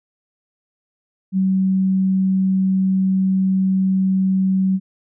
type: tone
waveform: sine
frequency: 189.8 Hz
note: F#3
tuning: 44 cents sharp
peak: -14 dBFS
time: 1.32-4.8 s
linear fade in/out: 50 ms
effects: none